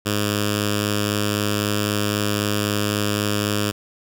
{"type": "tone with notch filter", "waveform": "5% pulse", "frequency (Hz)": 103.83, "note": "G#2", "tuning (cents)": 0, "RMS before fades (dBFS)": -22, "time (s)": [0.05, 3.72], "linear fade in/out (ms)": 20, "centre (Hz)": 820, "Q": 0.72, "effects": []}